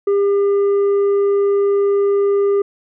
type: tone with tanh clipping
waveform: sine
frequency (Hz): 401.1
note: G4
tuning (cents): +40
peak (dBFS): -13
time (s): 0.07-2.62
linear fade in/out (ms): 5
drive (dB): 4
effects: none